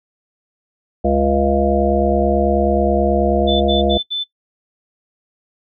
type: harmonic tone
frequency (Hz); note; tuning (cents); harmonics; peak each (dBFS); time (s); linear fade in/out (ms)
69.3; C#2; 0; 1 / 3 / 5 / 7 / 9 / 10; -20 / -20 / -20 / -20 / -20 / -20; 1.04-3.98; 10
type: tone bursts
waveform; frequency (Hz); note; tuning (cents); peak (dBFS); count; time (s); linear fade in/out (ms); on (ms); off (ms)
sine; 3520; A7; 0; -18; 4; 3.47-4.243; 20; 140; 71
effects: noise-tail reverb RT60 0.1 s tail -19 dB re dry